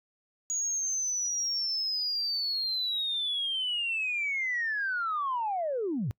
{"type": "linear sweep", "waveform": "sine", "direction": "down", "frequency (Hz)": [6750, 92.5], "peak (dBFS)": -27, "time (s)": [0.5, 6.11], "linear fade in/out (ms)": 0, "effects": ["noise-tail reverb RT60 0.1 s tail -26 dB re dry", "tanh soft clip ceiling -23 dBFS"]}